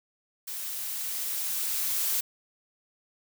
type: noise with level ramp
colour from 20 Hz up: blue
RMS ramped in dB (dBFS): -36 to -27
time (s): 0.47-2.21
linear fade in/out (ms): 10
effects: none